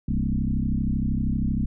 sine tone with frequency modulation, 128.5 Hz, C3, 31 cents flat, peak -21 dBFS, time 0.08-1.66 s, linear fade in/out 5 ms, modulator 32.8 Hz, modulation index 3.7, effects none

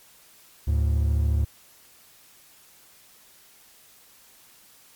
triangle tone pair together, 74 / 107.91 Hz, D2 / A2, +14 / -33 cents, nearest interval perfect fifth, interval 653 cents, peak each -18 / -25 dBFS, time 0.67-1.45 s, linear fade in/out 10 ms, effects white hiss -54 dBFS RMS until 4.95 s + MP3 96 kbps

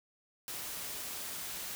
white noise, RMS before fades -41 dBFS, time 0.48-1.75 s, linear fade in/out 0 ms, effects none

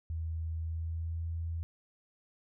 sine tone with pitch glide, 81.1 to 82.85 Hz, E2 to E2, -28 to +9 cents, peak -33 dBFS, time 0.1-1.63 s, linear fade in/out 0 ms, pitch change +37 cents, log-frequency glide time 0.6-1.26 s, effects none

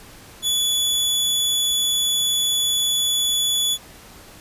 sawtooth tone, 3429 Hz, A7, 45 cents flat, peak -15 dBFS, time 0.42-3.78 s, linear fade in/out 50 ms, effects pink hiss -44 dBFS RMS until 4.4 s + resampled to 32000 Hz

